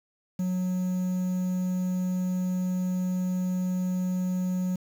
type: tone with quantisation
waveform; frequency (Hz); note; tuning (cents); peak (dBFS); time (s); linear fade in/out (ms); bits
triangle; 183; F#3; -19; -23; 0.39-4.76; 5; 8
effects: none